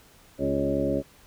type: harmonic tone with a mistuned harmonic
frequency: 69.3 Hz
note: C#2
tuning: in tune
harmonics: 1 / 2 / 3 / 4 / 5 / 6 / 8 / 9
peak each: -36 / -34 / -33 / -28 / -32 / -33 / -28 / -34 dBFS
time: 0.38-1.03 s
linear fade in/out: 50 ms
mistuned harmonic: 5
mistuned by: +25 cents
effects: pink hiss -55 dBFS RMS until 1.26 s